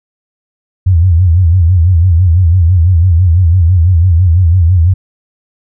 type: tone with vibrato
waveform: sine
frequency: 87.31 Hz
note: F2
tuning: in tune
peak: -4 dBFS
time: 0.86-4.94 s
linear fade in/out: 10 ms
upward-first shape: sine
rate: 6 Hz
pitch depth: 140 cents each way
effects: none